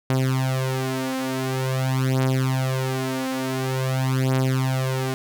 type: beating tone pair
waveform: sawtooth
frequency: 130.81 / 131.28 Hz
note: C3 / C3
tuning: 0 / +6 cents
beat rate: 0.47 Hz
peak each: -20 dBFS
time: 0.1-5.14 s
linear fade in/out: 0 ms
effects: none